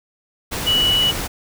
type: tone in noise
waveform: sine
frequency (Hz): 2945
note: F#7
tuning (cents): -9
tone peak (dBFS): -14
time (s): 0.66-1.12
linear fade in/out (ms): 20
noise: pink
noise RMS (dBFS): -25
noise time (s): 0.51-1.28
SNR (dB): +8
effects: none